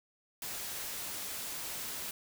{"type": "noise", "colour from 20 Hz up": "white", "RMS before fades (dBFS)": -40, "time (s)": [0.42, 2.11], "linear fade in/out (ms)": 2, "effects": []}